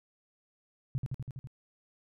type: tone with echo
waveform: sine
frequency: 130.81 Hz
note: C3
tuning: in tune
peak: -28 dBFS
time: 0.95-0.98 s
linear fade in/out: 0 ms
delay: 82 ms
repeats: 6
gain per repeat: -2 dB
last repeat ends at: 1.472 s
effects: none